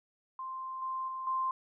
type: tone with level steps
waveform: sine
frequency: 1046.5 Hz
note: C6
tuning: in tune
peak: -37 / -33 / -36 / -29 dBFS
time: 0.39-1.51 s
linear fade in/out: 2 ms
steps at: 0.82 / 1.08 / 1.27 s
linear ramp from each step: 2 ms
effects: none